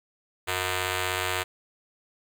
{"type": "ring-modulated tone", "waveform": "5% pulse", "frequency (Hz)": 275.6, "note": "C#4", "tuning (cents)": -10, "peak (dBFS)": -12, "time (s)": [0.47, 1.44], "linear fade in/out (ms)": 20, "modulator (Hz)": 186, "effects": []}